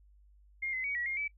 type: tone with pitch steps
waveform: sine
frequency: 2127 / 2045 / 2253 / 1926 / 2130 / 2299 Hz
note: C7 / C7 / C#7 / B6 / C7 / D7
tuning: +28 / -40 / +28 / -44 / +30 / -37 cents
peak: -32 dBFS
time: 0.62-1.28 s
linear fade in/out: 10 ms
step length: 110 ms
effects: noise-tail reverb RT60 0.1 s tail -21 dB re dry + added 50 Hz sine -58 dBFS peak until 1.37 s